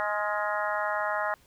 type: harmonic tone with a mistuned harmonic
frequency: 209.3 Hz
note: G#3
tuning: 14 cents sharp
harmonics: 3 / 4 / 5 / 6 / 7 / 8 / 9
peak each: -32 / -33 / -34 / -35 / -35 / -36 / -37 dBFS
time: 0-1.34 s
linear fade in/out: 0 ms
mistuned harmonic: 7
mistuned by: -55 cents
effects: pink hiss -61 dBFS RMS until 1.46 s